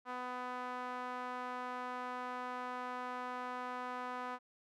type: tone with band-pass filter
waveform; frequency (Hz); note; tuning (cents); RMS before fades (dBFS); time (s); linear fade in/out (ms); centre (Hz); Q
sawtooth; 249.8; B3; +20; -42; 0.05-4.39; 50; 1100; 2
effects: none